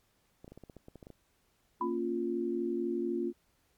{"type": "clicks", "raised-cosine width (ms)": 2, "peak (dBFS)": -35, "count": 12, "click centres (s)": [0.445, 0.479, 0.52, 0.576, 0.637, 0.698, 0.767, 0.884, 0.957, 1.028, 1.069, 1.103]}
{"type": "chord", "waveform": "sine", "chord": "Bb minor", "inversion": "none", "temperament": "equal", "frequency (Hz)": [233.1, 277.2, 349.2], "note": ["Bb3", "Db4", "F4"], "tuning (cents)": [0, 0, 0], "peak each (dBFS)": [-36, -37, -32], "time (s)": [1.8, 3.33], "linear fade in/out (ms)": 50}
{"type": "tone with exponential decay", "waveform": "sine", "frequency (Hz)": 996, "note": "B5", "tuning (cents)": 14, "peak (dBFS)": -27, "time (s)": [1.81, 1.99], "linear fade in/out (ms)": 2, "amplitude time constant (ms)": 39}
{"effects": ["pink hiss -72 dBFS RMS until 3.77 s", "MP3 96 kbps"]}